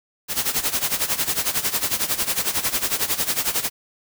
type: noise with tremolo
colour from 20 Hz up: white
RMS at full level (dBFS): -20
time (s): 0.28-3.7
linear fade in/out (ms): 50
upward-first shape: sine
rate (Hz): 11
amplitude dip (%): 80
effects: none